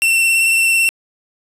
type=tone with vibrato; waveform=45% pulse; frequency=2700 Hz; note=E7; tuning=41 cents sharp; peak=-11 dBFS; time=0.02-0.89 s; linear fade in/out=0 ms; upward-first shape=triangle; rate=18 Hz; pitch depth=26 cents each way; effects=resampled to 32000 Hz + 7-bit